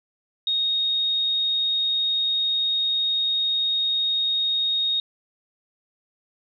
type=tone; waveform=sine; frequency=3729 Hz; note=A#7; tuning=in tune; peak=-20 dBFS; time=0.47-5 s; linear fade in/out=2 ms; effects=none